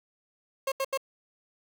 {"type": "tone bursts", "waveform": "30% pulse", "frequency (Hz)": 539, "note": "C#5", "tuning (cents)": -49, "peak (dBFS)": -24, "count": 3, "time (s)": [0.67, 0.975], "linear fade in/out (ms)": 5, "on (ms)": 49, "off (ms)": 79, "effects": ["9-bit"]}